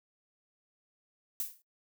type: noise with exponential decay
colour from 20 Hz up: violet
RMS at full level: -31 dBFS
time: 1.4-1.62 s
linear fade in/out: 1 ms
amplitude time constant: 46 ms
effects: noise-tail reverb RT60 0.1 s tail -19 dB re dry